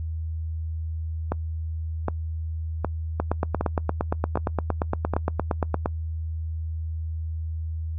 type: two click trains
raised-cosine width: 1 ms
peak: -9 / -10 dBFS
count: 24 / 6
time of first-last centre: 3.2-5.859 / 1.32-5.137 s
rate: 8.65 / 1.31 Hz
effects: noise-tail reverb RT60 0.1 s tail -25 dB re dry + added 80 Hz sine -27 dBFS peak until 7.98 s